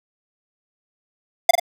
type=tone with echo; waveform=square; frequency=698.5 Hz; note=F5; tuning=in tune; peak=-7 dBFS; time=1.49-1.51 s; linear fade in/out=5 ms; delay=44 ms; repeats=2; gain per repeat=-5 dB; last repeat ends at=1.598 s; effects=none